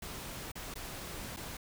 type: noise with dropouts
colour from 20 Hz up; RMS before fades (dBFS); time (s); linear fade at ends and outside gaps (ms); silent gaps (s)
pink; -43; 0.02-1.57; 5; 0.518-0.554 / 0.741-0.755 / 1.364-1.369
effects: none